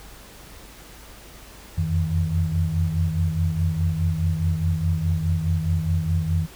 sine tone cluster, 85.3 / 90.1 / 159.3 Hz, F2 / F#2 / D#3, -40 / -45 / +41 cents, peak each -24 dBFS, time 1.77-6.47 s, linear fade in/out 20 ms, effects added 50 Hz sine -47 dBFS peak until 6.55 s + pink hiss -45 dBFS RMS until 6.55 s

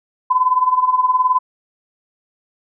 sine tone with tremolo, 1013 Hz, B5, 44 cents sharp, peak -9 dBFS, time 0.3-1.39 s, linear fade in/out 10 ms, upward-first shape sine, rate 19 Hz, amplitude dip 75%, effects none

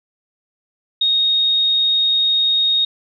sine tone, 3729 Hz, A#7, in tune, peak -13 dBFS, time 1.01-2.85 s, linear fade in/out 5 ms, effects none

